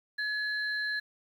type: tone pair together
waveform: sine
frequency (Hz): 1700 / 4108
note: G#6 / C8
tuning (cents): +40 / -33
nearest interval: octave + minor third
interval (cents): 1527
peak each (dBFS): -30 / -38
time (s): 0.18-1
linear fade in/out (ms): 10
effects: 10-bit